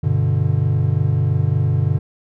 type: chord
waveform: triangle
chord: G major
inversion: none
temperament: equal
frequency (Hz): 98 / 123.47 / 146.83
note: G2 / B2 / D3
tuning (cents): 0 / 0 / 0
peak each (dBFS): -17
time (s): 0.03-1.99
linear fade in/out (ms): 10
effects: none